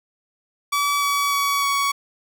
sawtooth tone with pitch steps, 1146 / 1138.1 / 1130.2 / 1122.4 Hz, D6 / C#6 / C#6 / C#6, -43 / +45 / +33 / +21 cents, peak -15 dBFS, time 0.72-1.92 s, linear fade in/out 10 ms, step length 300 ms, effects none

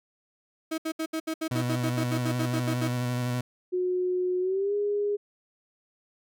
35% pulse tone bursts, 319.5 Hz, D#4, 46 cents sharp, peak -26 dBFS, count 16, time 0.71-2.881 s, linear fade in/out 10 ms, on 71 ms, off 69 ms
30% pulse tone with vibrato, 123.47 Hz, B2, in tune, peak -24 dBFS, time 1.51-3.41 s, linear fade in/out 5 ms, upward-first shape square, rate 12 Hz, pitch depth 16 cents each way
sine tone with pitch glide, 363.8 to 410.7 Hz, F#4 to G#4, -29 to -19 cents, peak -24 dBFS, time 3.72-5.17 s, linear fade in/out 20 ms, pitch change +210 cents, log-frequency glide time 4.4-4.74 s
effects none

